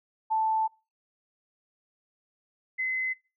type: tone pair in turn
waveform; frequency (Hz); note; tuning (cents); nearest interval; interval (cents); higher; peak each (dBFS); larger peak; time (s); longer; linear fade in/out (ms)
sine; 880 / 2043; A5 / C7; 0 / -42; octave + minor third; 1458; second; -23 / -26; first; 0.3-0.68 / 2.78-3.14; first; 20
effects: noise-tail reverb RT60 0.3 s tail -24 dB re dry